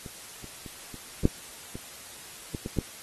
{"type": "clicks", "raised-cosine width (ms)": 3, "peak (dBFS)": [-27, -30, -29, -29, -7, -23, -19, -18, -12], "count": 9, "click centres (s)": [0.062, 0.443, 0.662, 0.943, 1.254, 1.755, 2.548, 2.661, 2.787], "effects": ["white hiss -45 dBFS RMS until 3.02 s", "AAC 32 kbps"]}